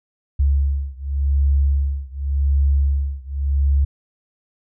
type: beating tone pair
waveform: sine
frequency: 69.3 / 70.18 Hz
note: C#2 / C#2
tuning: 0 / +22 cents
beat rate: 0.88 Hz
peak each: -18 / -19 dBFS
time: 0.39-3.85 s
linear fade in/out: 10 ms
effects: none